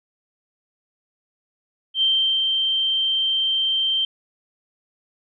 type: tone with ADSR envelope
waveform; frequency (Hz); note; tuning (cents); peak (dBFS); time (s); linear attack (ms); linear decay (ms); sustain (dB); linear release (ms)
sine; 3136; G7; 0; -15; 1.94-4.05; 79; 390; -3; 3
effects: none